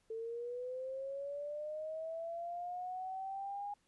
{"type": "linear sweep", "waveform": "sine", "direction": "up", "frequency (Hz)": [443.5, 821], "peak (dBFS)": -39, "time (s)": [0.1, 3.74], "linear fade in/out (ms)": 5, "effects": ["pink hiss -75 dBFS RMS until 3.87 s", "resampled to 24000 Hz"]}